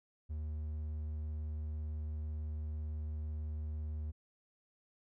triangle tone, 76.5 Hz, D#2, 29 cents flat, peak -35 dBFS, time 0.29-4.12 s, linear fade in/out 20 ms, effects none

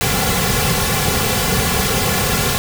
pink noise with comb filter, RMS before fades -17 dBFS, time 0.01-2.58 s, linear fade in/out 0 ms, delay 3.2 ms, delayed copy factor -0.85, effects none

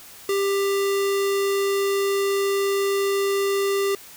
square tone with notch filter, 395.9 Hz, G4, 17 cents sharp, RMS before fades -22 dBFS, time 0.29-3.95 s, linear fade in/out 2 ms, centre 800 Hz, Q 1.8, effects white hiss -44 dBFS RMS until 4.16 s

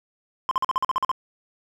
triangle tone bursts, 1046.5 Hz, C6, in tune, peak -17 dBFS, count 10, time 0.49-1.115 s, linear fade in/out 0 ms, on 22 ms, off 45 ms, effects none

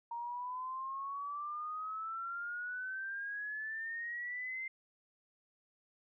sine exponential sweep, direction up, 932.3 to 2093 Hz, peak -38 dBFS, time 0.11-4.68 s, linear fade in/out 5 ms, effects none

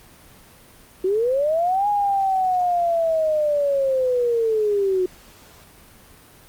sine linear two-way sweep, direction up then down, 361.7 to 830 to 361.7 Hz, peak -17 dBFS, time 1.04-5.06 s, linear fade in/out 5 ms, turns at 1.88 s, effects pink hiss -48 dBFS RMS until 6.48 s + Opus 32 kbps

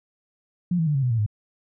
sine tone with pitch steps, 176.8 / 162.13 / 148.67 / 136.33 / 125.02 / 114.64 / 105.13 Hz, F3 / E3 / D3 / C#3 / B2 / A#2 / G#2, +22 / -28 / +22 / -28 / +22 / -28 / +22 cents, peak -19 dBFS, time 0.71-1.263 s, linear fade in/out 5 ms, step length 79 ms, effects none

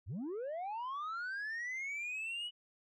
sine linear sweep, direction up, 69.3 to 2960 Hz, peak -35 dBFS, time 0.06-2.51 s, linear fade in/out 50 ms, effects tanh soft clip ceiling -37 dBFS

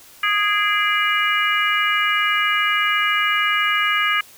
harmonic tone with a mistuned harmonic, 413.9 Hz, G#4, 6 cents flat, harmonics 3 / 4 / 5 / 6 / 7, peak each -21 / -22 / -23 / -24 / -24 dBFS, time 0.23-4.21 s, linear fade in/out 5 ms, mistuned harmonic 6, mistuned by -85 cents, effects white hiss -46 dBFS RMS until 4.37 s

